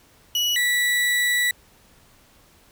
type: tone pair in turn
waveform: 35% pulse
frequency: 2930 / 1954.4 Hz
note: F#7 / B6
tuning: -18 / -19 cents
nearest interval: perfect fifth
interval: 701 cents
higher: first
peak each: -18 / -17 dBFS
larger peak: second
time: 0.35-0.56 / 0.56-1.51 s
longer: second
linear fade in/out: 2 ms
effects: pink hiss -55 dBFS RMS until 2.71 s